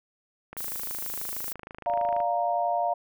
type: click train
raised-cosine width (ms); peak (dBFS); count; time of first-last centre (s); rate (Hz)
0.5; -25; 45; 0.53-2.203; 26.3
type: noise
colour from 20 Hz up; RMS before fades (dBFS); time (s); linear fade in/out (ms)
violet; -34; 0.57-1.53; 5
type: chord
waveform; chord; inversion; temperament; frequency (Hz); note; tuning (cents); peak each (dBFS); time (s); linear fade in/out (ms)
sine; Bb major; first; equal; 587.3 / 698.5 / 932.3; D5 / F5 / Bb5; 0 / 0 / 0; -31 / -25 / -30; 1.86-2.94; 10
effects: none